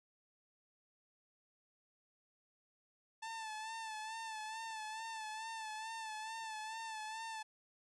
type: tone with vibrato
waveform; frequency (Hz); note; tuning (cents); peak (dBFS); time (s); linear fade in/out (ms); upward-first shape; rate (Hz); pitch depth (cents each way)
sawtooth; 882; A5; +4; -39; 3.22-7.43; 10; sine; 2.3; 46
effects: resampled to 22050 Hz